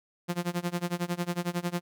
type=tone with tremolo; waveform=sawtooth; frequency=174.9 Hz; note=F3; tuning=3 cents sharp; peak=-22 dBFS; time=0.28-1.81 s; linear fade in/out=20 ms; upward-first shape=sine; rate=11 Hz; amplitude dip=95%; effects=none